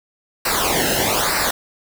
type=noise with flanger; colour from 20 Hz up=pink; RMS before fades=-19 dBFS; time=0.45-1.51 s; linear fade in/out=5 ms; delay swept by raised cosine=0.3 to 0.88 ms; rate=1.1 Hz; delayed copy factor=-0.8; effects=none